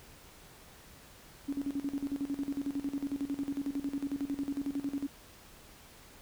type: tone with tremolo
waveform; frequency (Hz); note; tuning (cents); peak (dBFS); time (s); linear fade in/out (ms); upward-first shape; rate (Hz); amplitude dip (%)
sine; 280.4; C#4; +20; -30; 1.48-5.07; 10; square; 11; 80
effects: pink hiss -55 dBFS RMS until 6.21 s